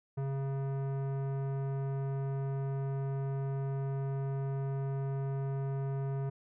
sine tone with tanh clipping, 136.5 Hz, C#3, 26 cents flat, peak -34 dBFS, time 0.17-6.3 s, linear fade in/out 10 ms, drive 16 dB, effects none

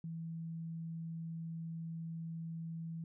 sine tone, 164.3 Hz, E3, 5 cents flat, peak -40 dBFS, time 0.04-3.04 s, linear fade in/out 2 ms, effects none

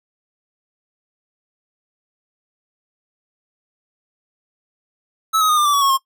square tone with pitch steps, 1300 / 1264.5 / 1229.9 / 1196.2 / 1163.5 / 1131.7 / 1100.8 / 1070.7 Hz, E6 / D#6 / D#6 / D6 / D6 / C#6 / C#6 / C6, -24 / +28 / -20 / +31 / -17 / +35 / -12 / +40 cents, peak -14 dBFS, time 5.33-5.978 s, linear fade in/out 20 ms, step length 81 ms, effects noise-tail reverb RT60 0.1 s tail -20 dB re dry

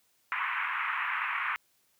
pink band-pass noise, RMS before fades -32 dBFS, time 0.32-1.56 s, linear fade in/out 0 ms, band 1000 to 2500 Hz, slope 48 dB/octave, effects white hiss -70 dBFS RMS until 1.99 s + high-pass 60 Hz 12 dB/octave

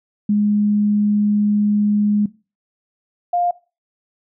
sine tone pair in turn, 207.7 / 703.7 Hz, G#3 / F5, 0 / +13 cents, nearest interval octave + major sixth, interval 2113 cents, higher second, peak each -13 / -15 dBFS, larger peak first, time 0.29-2.26 / 3.33-3.51 s, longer first, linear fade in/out 5 ms, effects noise-tail reverb RT60 0.3 s tail -19 dB re dry

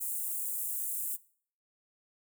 white high-pass noise, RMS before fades -35 dBFS, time 0-1.17 s, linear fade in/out 20 ms, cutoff 7800 Hz, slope 48 dB/octave, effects noise-tail reverb RT60 0.5 s tail -20 dB re dry

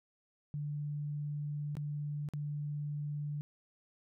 sine tone with dropouts, 147.1 Hz, D3, 3 cents sharp, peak -35 dBFS, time 0.54-3.41 s, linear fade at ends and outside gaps 0 ms, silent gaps 1.753-1.769 / 2.288-2.336 s, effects none

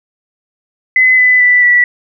sine tone with pitch steps, 2027 / 2003 / 1978.4 / 1954.6 Hz, B6 / B6 / B6 / B6, +45 / +24 / +3 / -18 cents, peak -5 dBFS, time 0.96-1.84 s, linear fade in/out 2 ms, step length 220 ms, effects none

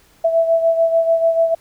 sine beating tone pair, 659.3 / 666.1 Hz, E5 / E5, 0 / +18 cents, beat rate 6.8 Hz, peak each -13 / -20 dBFS, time 0.24-1.55 s, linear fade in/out 10 ms, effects pink hiss -53 dBFS RMS until 1.6 s

